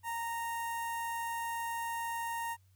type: tone with notch filter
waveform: sawtooth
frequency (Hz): 927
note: A#5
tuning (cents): -10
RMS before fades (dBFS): -37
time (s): 0.03-2.57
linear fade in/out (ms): 50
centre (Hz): 4300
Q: 0.7
effects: added 94 Hz sine -62 dBFS peak until 2.75 s + white hiss -75 dBFS RMS until 2.75 s